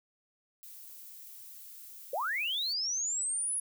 violet noise, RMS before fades -49 dBFS, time 0.63-2.73 s, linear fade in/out 0 ms
sine linear sweep, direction up, 484.7 to 10548 Hz, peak -30 dBFS, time 2.13-3.6 s, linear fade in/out 5 ms
effects none

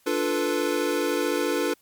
square chord, B half-diminished seventh, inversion first, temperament equal, 293.7 / 349.2 / 440 / 493.9 Hz, D4 / F4 / A4 / B4, 0 / 0 / 0 / 0 cents, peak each -29 dBFS, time 0.06-1.74 s, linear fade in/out 10 ms, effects white hiss -62 dBFS RMS until 1.81 s + MP3 96 kbps

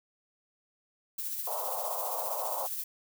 violet noise with tremolo, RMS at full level -34 dBFS, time 1.18-2.84 s, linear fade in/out 5 ms, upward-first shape triangle, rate 15 Hz, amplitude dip 45%
pink band-pass noise, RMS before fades -37 dBFS, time 1.47-2.67 s, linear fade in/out 5 ms, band 540 to 1100 Hz, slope 48 dB/octave
effects none

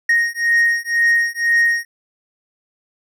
triangle beating tone pair, 1864.7 / 1866.7 Hz, A#6 / A#6, 0 / +2 cents, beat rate 2 Hz, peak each -15 dBFS, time 0.09-1.85 s, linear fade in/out 5 ms, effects none

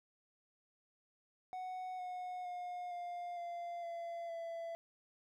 triangle tone with pitch steps, 740 / 727.7 / 715.6 / 703.7 / 692 / 680.5 / 669.2 Hz, F#5 / F#5 / F5 / F5 / F5 / F5 / E5, 0 / -29 / +42 / +13 / -16 / -45 / +26 cents, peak -39 dBFS, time 1.53-4.75 s, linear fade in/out 0 ms, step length 460 ms, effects none

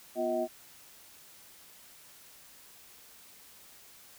sine tone cluster, 244.2 / 352.2 / 637 / 754 Hz, B3 / F4 / D#5 / F#5, -19 / +15 / +41 / +32 cents, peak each -37 / -34 / -30 / -38 dBFS, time 0.15-0.48 s, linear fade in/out 50 ms, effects white hiss -55 dBFS RMS until 4.18 s

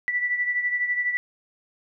sine beating tone pair, 1964 / 1976 Hz, B6 / B6, -10 / 0 cents, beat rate 12 Hz, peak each -23 / -30 dBFS, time 0.08-1.17 s, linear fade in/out 0 ms, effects none

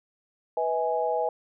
sine chord, E major, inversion second, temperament equal with one note detuned, 493.9 / 642.3 / 830.6 Hz, B4 / E5 / G#5, 0 / -45 / 0 cents, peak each -28 dBFS, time 0.57-1.29 s, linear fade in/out 2 ms, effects none

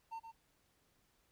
triangle tone with echo, 905 Hz, A5, 48 cents sharp, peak -40 dBFS, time 0.11-0.2 s, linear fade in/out 20 ms, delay 120 ms, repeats 1, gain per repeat -7 dB, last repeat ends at 0.32 s, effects pink hiss -75 dBFS RMS until 1.31 s

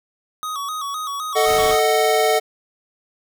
square tone with vibrato, 1187 Hz, D6, 18 cents sharp, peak -25 dBFS, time 0.43-1.79 s, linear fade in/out 0 ms, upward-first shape square, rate 3.9 Hz, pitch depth 92 cents each way
square chord, D# diminished, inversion second, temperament equal, 440 / 622.3 / 740 Hz, A4 / D#5 / F#5, 0 / 0 / 0 cents, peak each -19 / -21 / -20 dBFS, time 1.35-2.4 s, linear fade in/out 20 ms
pink noise, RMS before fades -30 dBFS, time 1.45-1.78 s, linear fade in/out 50 ms
effects none

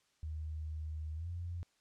sine tone with pitch glide, 77.78 to 86.8 Hz, D#2 to F2, 0 to -10 cents, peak -38 dBFS, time 0.23-1.63 s, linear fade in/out 0 ms, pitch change +190 cents, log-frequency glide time 1.15-1.28 s, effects white hiss -74 dBFS RMS until 1.8 s + low-pass 7000 Hz 12 dB/octave

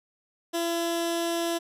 15% pulse tone with notch filter, 337.6 Hz, E4, 41 cents sharp, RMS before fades -28 dBFS, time 0.53-1.59 s, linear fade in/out 20 ms, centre 1200 Hz, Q 1.4, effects resampled to 32000 Hz

